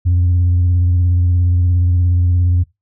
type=tone with vibrato; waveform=sine; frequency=88.4 Hz; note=F2; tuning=22 cents sharp; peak=-8 dBFS; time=0.05-2.64 s; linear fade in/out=20 ms; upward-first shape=triangle; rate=17 Hz; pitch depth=46 cents each way; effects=noise-tail reverb RT60 0.2 s tail -22 dB re dry + tanh soft clip ceiling -8 dBFS